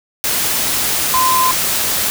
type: tone in noise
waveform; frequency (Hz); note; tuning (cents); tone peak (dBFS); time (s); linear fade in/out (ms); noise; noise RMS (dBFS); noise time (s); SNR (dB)
sine; 1028; C6; -31; -12; 1.14-1.51; 0; white; -17; 0.24-2.1; +2
effects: none